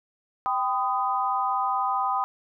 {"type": "chord", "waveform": "sine", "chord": "G augmented", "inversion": "none", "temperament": "equal with one note detuned", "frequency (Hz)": [784, 1008.5, 1244.5], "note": ["G5", "B5", "D#6"], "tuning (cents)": [0, 36, 0], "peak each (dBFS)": -27, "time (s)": [0.46, 2.24], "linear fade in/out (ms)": 0, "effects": []}